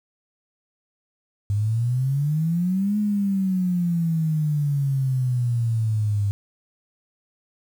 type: exponential two-way sweep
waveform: sine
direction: up then down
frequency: 100 to 211.4 to 100 Hz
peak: -19 dBFS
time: 1.5-6.31 s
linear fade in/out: 0 ms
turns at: 2.98 s
effects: 8-bit